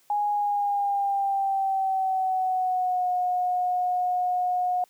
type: tone with pitch glide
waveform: sine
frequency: 827 to 724.1 Hz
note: G#5 to F#5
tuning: -8 to -38 cents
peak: -22 dBFS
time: 0.1-4.84 s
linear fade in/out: 2 ms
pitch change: -230 cents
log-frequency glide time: 0.31-3.1 s
effects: white hiss -62 dBFS RMS until 4.89 s + high-pass 150 Hz 12 dB/octave